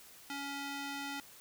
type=tone with band-pass filter; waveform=square; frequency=280.5 Hz; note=C#4; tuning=21 cents sharp; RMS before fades=-41 dBFS; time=0.3-1.2 s; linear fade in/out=0 ms; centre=2700 Hz; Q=0.5; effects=white hiss -56 dBFS RMS until 1.4 s